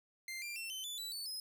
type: tone with pitch steps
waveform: sawtooth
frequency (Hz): 2093 / 2377 / 2699 / 3064 / 3480 / 3951 / 4486 / 5094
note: C7 / D7 / E7 / G7 / A7 / B7 / C#8 / D#8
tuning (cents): 0 / +20 / +40 / -40 / -20 / 0 / +20 / +40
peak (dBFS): -38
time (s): 0.28-1.4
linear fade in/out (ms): 2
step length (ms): 140
effects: none